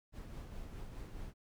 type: noise with tremolo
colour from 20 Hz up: brown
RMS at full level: -45 dBFS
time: 0.12-1.34 s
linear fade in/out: 50 ms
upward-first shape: sine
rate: 4.8 Hz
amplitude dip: 35%
effects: none